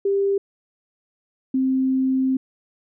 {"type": "tone pair in turn", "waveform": "sine", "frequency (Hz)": [396.2, 262.5], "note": ["G4", "C4"], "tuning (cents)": [18, 6], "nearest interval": "perfect fifth", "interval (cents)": 712, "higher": "first", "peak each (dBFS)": -17, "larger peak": "neither", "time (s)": [[0.05, 0.38], [1.54, 2.37]], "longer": "second", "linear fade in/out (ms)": 5, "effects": []}